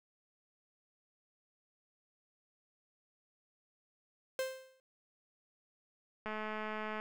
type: tone with exponential decay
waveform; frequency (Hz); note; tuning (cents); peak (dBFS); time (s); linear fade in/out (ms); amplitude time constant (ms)
45% pulse; 523.3; C5; 0; -31; 4.39-4.8; 1; 89
type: click train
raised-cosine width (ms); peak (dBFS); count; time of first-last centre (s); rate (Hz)
0.5; -26; 160; 6.26-7; 215
effects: none